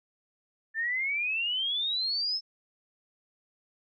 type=exponential sweep; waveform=sine; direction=up; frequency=1760 to 5310 Hz; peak=-27 dBFS; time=0.74-2.41 s; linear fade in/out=50 ms; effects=none